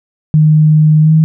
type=tone with pitch glide; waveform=sine; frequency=154.1 to 157.98 Hz; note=D#3 to D#3; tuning=-16 to +27 cents; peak=-4 dBFS; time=0.34-1.24 s; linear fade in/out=0 ms; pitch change=+43 cents; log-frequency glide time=1.01-1.12 s; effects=none